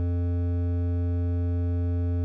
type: tone with hard clipping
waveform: triangle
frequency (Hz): 87.31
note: F2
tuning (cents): 0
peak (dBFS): -25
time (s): 0-2.24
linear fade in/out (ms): 0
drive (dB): 15
effects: none